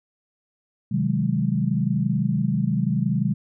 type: chord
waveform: sine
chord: Ab dominant seventh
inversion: first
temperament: just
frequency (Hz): 129.78 / 155.74 / 186.89 / 207.7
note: C3 / Eb3 / Gb3 / Ab3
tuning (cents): -14 / +2 / +18 / 0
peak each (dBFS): -25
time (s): 0.91-3.34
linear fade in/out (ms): 10
effects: none